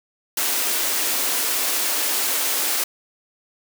white high-pass noise, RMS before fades -22 dBFS, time 0.37-2.84 s, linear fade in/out 5 ms, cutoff 250 Hz, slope 48 dB/octave, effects none

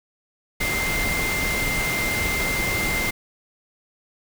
sine tone in noise, 2093 Hz, C7, in tune, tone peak -24 dBFS, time 0.6-3.11 s, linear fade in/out 10 ms, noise pink, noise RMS -26 dBFS, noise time 0.6-3.11 s, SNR -1 dB, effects none

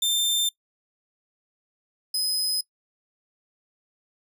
sawtooth tone pair in turn, 3585 / 5044 Hz, A7 / D#8, +32 / +23 cents, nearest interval tritone, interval 591 cents, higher second, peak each -18 / -21 dBFS, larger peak first, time 0.02-0.49 / 2.14-2.61 s, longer neither, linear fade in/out 5 ms, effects noise-tail reverb RT60 0.1 s tail -21 dB re dry

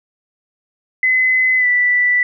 sine tone with pitch glide, 2030 to 1972.2 Hz, B6 to B6, +47 to -3 cents, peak -11 dBFS, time 1.03-2.23 s, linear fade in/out 2 ms, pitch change -50 cents, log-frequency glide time 1.57-1.67 s, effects none

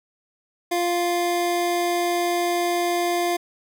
square tone pair together, 348.6 / 698.5 Hz, F4 / F5, -3 / 0 cents, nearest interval octave, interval 1203 cents, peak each -24 dBFS, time 0.71-3.37 s, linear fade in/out 10 ms, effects none

